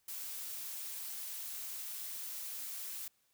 blue noise, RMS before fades -43 dBFS, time 0.08-3.08 s, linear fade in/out 5 ms, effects white hiss -75 dBFS RMS until 3.33 s

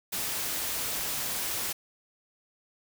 white noise, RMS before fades -32 dBFS, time 0.12-1.73 s, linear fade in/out 10 ms, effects none

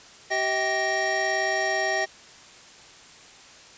square tone cluster, 384.8 / 641 / 781 / 1865 Hz, G4 / E5 / G5 / A#6, -32 / -49 / -7 / 0 cents, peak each -33 / -29 / -30 / -27 dBFS, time 0.3-2.06 s, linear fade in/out 20 ms, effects white hiss -48 dBFS RMS until 3.77 s + resampled to 16000 Hz

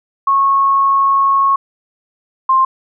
sine tone pair in turn, 1097 / 1054.5 Hz, C#6 / C6, -18 / +13 cents, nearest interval minor second, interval 69 cents, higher first, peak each -9 / -8 dBFS, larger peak second, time 0.27-1.56 / 2.49-2.65 s, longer first, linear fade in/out 5 ms, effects none

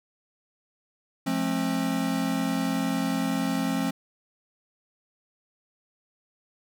square tone cluster, 176.1 / 216.2 / 267.2 Hz, F3 / A3 / C4, +15 / -30 / +36 cents, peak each -31 / -31 / -28 dBFS, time 1.26-3.91 s, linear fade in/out 10 ms, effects none

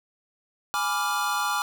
square chord, G# diminished seventh, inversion none, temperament equal, 830.6 / 987.8 / 1174.7 / 1396.9 Hz, G#5 / B5 / D6 / F6, 0 / 0 / 0 / 0 cents, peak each -31 / -33 / -29 / -30 dBFS, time 0.74-1.62 s, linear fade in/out 0 ms, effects none

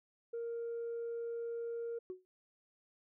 sine tone, 466.2 Hz, A#4, in tune, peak -36 dBFS, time 0.33-1.99 s, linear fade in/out 10 ms
sine tone with exponential decay, 369.2 Hz, F#4, 4 cents flat, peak -36 dBFS, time 2.1-2.25 s, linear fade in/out 0 ms, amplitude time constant 31 ms
effects tanh soft clip ceiling -35 dBFS

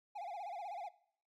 triangle tone with vibrato, 757 Hz, F#5, 39 cents sharp, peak -40 dBFS, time 0.15-0.89 s, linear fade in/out 10 ms, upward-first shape sine, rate 16 Hz, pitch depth 190 cents each way, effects noise-tail reverb RT60 0.6 s tail -18 dB re dry

